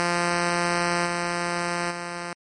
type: tone with level steps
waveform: 5% pulse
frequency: 173.6 Hz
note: F3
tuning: 10 cents flat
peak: -10 / -13 / -19 dBFS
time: 0-2.33 s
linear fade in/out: 0 ms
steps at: 1.05 / 1.9 s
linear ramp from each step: 20 ms
effects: low-pass 10000 Hz 12 dB/octave + MP3 48 kbps